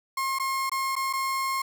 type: tone with dropouts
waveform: 35% pulse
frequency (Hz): 1072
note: C6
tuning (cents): +42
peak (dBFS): -24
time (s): 0.17-1.62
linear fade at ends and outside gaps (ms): 5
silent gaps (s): 0.387-0.397 / 0.696-0.716 / 0.955-0.963 / 1.129-1.134
effects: none